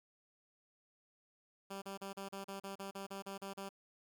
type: tone bursts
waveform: 10% pulse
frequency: 196 Hz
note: G3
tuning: in tune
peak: -35 dBFS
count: 13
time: 1.7-3.692 s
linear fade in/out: 10 ms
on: 120 ms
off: 36 ms
effects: 12-bit